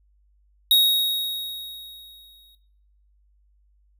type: tone with exponential decay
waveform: square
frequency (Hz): 3768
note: A#7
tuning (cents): +18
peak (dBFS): -13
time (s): 0.71-2.55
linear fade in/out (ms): 2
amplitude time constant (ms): 400
effects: noise-tail reverb RT60 0.7 s tail -18 dB re dry + added 50 Hz sine -58 dBFS peak until 3.99 s